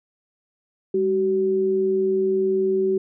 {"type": "tone pair together", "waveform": "sine", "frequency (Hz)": [201.2, 379.9], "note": ["G3", "F#4"], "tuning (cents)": [45, 46], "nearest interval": "major seventh", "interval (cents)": 1101, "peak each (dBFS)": [-28, -18], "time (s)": [0.94, 2.98], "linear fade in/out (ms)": 5, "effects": []}